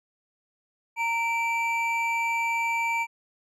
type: tone pair together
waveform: triangle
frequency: 923 / 2330 Hz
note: A#5 / D7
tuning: -17 / -14 cents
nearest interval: octave + major third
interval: 1603 cents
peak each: -25 dBFS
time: 0.96-3.07 s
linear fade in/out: 50 ms
effects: none